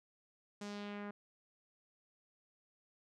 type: tone with low-pass filter sweep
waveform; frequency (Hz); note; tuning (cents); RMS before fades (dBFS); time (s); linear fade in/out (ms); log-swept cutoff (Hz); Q
sawtooth; 204.9; G#3; -23; -45; 0.61-1.11; 5; 7400 to 1500; 1.6
effects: none

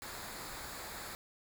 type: noise with comb filter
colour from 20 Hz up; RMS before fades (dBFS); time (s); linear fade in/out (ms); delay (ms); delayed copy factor
pink; -45; 0.02-1.15; 0; 0.34; -0.55
effects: none

